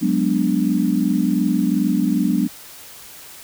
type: chord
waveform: sine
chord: G# half-diminished seventh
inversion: third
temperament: equal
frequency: 185 / 207.7 / 246.9 / 293.7 Hz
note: F#3 / G#3 / B3 / D4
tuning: 0 / 0 / 0 / 0 cents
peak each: -21 dBFS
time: 0.01-2.48 s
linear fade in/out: 20 ms
effects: white hiss -40 dBFS RMS until 3.43 s